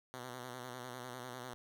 5% pulse tone with vibrato, 124.9 Hz, B2, 20 cents sharp, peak -33 dBFS, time 0.14-1.54 s, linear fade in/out 0 ms, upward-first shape square, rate 10 Hz, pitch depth 50 cents each way, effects 11-bit

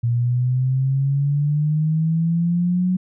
sine exponential sweep, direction up, 117.5 to 185 Hz, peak -16 dBFS, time 0.03-2.97 s, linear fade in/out 10 ms, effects none

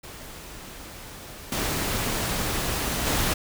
pink noise with level steps, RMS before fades -41 / -27 / -24 dBFS, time 0.03-3.34 s, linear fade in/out 10 ms, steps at 1.52 / 3.06 s, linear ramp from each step 2 ms, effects none

